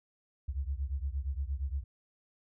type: beating tone pair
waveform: sine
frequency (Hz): 65.41 / 74.01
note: C2 / D2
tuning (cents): 0 / +14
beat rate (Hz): 8.6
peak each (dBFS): -34 / -36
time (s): 0.48-1.84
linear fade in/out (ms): 10
effects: none